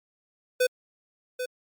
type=tone with echo; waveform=square; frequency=503 Hz; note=B4; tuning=32 cents sharp; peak=-20 dBFS; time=0.6-0.67 s; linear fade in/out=10 ms; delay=790 ms; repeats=1; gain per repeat=-9 dB; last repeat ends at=1.46 s; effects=MP3 96 kbps